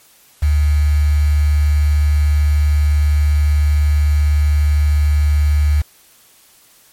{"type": "tone with quantisation", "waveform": "sine", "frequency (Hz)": 73.9, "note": "D2", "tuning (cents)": 11, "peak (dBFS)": -10, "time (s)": [0.42, 5.82], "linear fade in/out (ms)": 10, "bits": 5, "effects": ["white hiss -49 dBFS RMS until 6.92 s", "MP3 64 kbps"]}